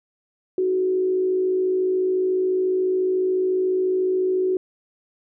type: tone with frequency modulation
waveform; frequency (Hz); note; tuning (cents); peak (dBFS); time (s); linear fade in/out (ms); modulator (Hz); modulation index
sine; 371.5; F#4; +7; -18; 0.58-4.57; 2; 54.1; 0.35
effects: none